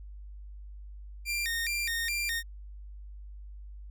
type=tone with vibrato; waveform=sawtooth; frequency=2093 Hz; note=C7; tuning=in tune; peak=-26 dBFS; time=1.25-2.43 s; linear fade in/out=50 ms; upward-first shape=square; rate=2.4 Hz; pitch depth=220 cents each way; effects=added 50 Hz sine -42 dBFS peak until 3.9 s